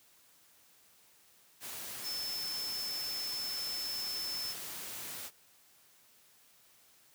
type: tone in noise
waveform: sine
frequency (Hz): 5274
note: E8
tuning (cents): 0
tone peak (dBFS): -36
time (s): 2.02-4.55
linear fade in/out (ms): 50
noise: white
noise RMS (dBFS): -43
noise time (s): 1.6-5.31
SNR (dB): +4
effects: white hiss -64 dBFS RMS until 7.14 s + high-pass 60 Hz 12 dB/octave